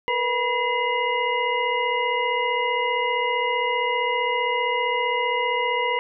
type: tone cluster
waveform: sine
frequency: 459.1 / 494.4 / 974 / 2048 / 2855 Hz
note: A#4 / B4 / B5 / C7 / F7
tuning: -26 / +2 / -24 / -38 / +37 cents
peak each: -31 / -27 / -24 / -26 / -31 dBFS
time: 0.08-5.99 s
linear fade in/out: 0 ms
effects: none